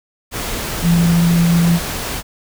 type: tone in noise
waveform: sine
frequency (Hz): 170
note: F3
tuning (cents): -46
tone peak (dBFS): -10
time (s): 0.82-1.8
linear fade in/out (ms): 50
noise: pink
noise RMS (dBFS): -23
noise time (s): 0.31-2.23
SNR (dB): +10
effects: none